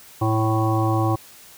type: harmonic tone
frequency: 110.2 Hz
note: A2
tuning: 3 cents sharp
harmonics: 1 / 3 / 5 / 7 / 9 / 10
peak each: -20 / -23 / -30 / -26 / -31 / -28 dBFS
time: 0.21-1.16 s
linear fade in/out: 10 ms
effects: white hiss -46 dBFS RMS until 1.57 s